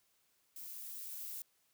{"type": "noise with level ramp", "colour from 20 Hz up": "violet", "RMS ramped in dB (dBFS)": [-48, -44], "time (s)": [0.56, 1.42], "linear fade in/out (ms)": 2, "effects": ["white hiss -75 dBFS RMS until 1.73 s"]}